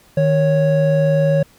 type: tone pair together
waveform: triangle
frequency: 155.56 / 554.4 Hz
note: D#3 / C#5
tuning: 0 / 0 cents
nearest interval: octave + minor seventh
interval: 2200 cents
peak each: -13 dBFS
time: 0.17-1.43 s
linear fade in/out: 5 ms
effects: pink hiss -51 dBFS RMS until 1.58 s